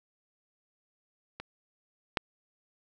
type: clicks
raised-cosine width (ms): 0.3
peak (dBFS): -23 / -10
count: 2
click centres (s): 1.4 / 2.172
effects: none